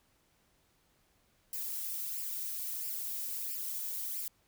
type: noise with flanger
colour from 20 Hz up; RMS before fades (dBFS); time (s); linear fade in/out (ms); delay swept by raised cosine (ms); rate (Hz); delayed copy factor
violet; -38; 1.53-4.28; 2; 0.39 to 2.39; 1.5; +0.6
effects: pink hiss -71 dBFS RMS until 4.47 s